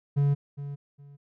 triangle tone with echo, 142.1 Hz, C#3, 43 cents sharp, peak -18 dBFS, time 0.16-0.35 s, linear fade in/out 20 ms, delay 410 ms, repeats 2, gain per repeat -13 dB, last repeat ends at 1.17 s, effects none

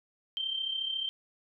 sine tone with amplitude modulation, 3136 Hz, G7, in tune, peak -28 dBFS, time 0.37-1.09 s, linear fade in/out 0 ms, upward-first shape sine, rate 34.1 Hz, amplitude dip 60%, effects none

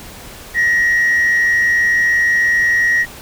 sine tone with frequency modulation, 1893 Hz, A#6, 26 cents sharp, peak -9 dBFS, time 0.54-3.06 s, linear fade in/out 50 ms, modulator 100 Hz, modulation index 0.49, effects tanh soft clip ceiling -9 dBFS + pink hiss -35 dBFS RMS until 3.21 s

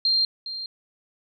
sine tone with echo, 4186 Hz, C8, in tune, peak -18 dBFS, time 0.05-0.25 s, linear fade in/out 2 ms, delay 410 ms, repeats 1, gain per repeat -12 dB, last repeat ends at 0.66 s, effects none

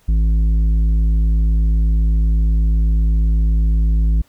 sine tone with tanh clipping, 54 Hz, A1, 32 cents flat, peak -13 dBFS, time 0.08-4.22 s, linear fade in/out 10 ms, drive 8 dB, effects pink hiss -56 dBFS RMS until 4.28 s

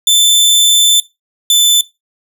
sawtooth tone pair in turn, 3535 / 3520 Hz, A7 / A7, +7 / 0 cents, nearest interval unison, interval 7 cents, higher first, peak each -3 dBFS, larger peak neither, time 0.07-1 / 1.5-1.81 s, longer first, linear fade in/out 2 ms, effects noise-tail reverb RT60 0.2 s tail -18 dB re dry

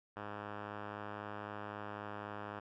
5% pulse tone with low-pass filter, 103.83 Hz, G#2, in tune, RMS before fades -45 dBFS, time 0.16-2.6 s, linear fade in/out 10 ms, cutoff 1800 Hz, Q 1.9, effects none

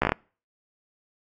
slowing click train, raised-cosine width 0.5 ms, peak -6 dBFS, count 6, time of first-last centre 0.02-0.12 s, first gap 14 ms, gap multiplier 1.18, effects noise-tail reverb RT60 0.4 s tail -26 dB re dry + AAC 64 kbps

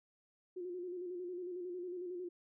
sine tone with vibrato, 358 Hz, F4, 43 cents sharp, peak -40 dBFS, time 0.56-2.29 s, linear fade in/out 10 ms, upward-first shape square, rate 11 Hz, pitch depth 42 cents each way, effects none

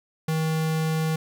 square tone, 158.9 Hz, D#3, 37 cents sharp, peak -23 dBFS, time 0.28-1.16 s, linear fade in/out 5 ms, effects 10-bit

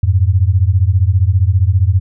sine beating tone pair, 87.31 / 102.31 Hz, F2 / G#2, 0 / -25 cents, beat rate 15 Hz, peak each -11 / -12 dBFS, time 0.03-2 s, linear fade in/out 5 ms, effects none

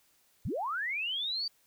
sine linear sweep, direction up, 56.2 to 4675 Hz, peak -31 dBFS, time 0.45-1.48 s, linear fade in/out 5 ms, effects white hiss -68 dBFS RMS until 1.66 s

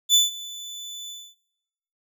30% pulse tone with ADSR envelope, 3494 Hz, A7, 13 cents flat, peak -10 dBFS, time 0.09-1.35 s, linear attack 52 ms, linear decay 160 ms, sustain -22 dB, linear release 260 ms, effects noise-tail reverb RT60 1.0 s tail -24 dB re dry

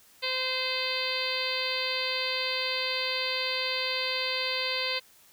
harmonic tone, 516 Hz, C5, 24 cents flat, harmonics 1 / 2 / 3 / 4 / 5 / 6 / 7 / 8 / 9, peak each -36 / -39 / -41 / -35 / -35 / -37 / -37 / -35 / -35 dBFS, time 0.22-5 s, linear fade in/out 20 ms, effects white hiss -58 dBFS RMS until 5.32 s

